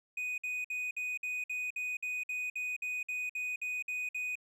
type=tone bursts; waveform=triangle; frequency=2489 Hz; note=D#7; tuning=in tune; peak=-32 dBFS; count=16; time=0.17-4.355 s; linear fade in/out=5 ms; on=210 ms; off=55 ms; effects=none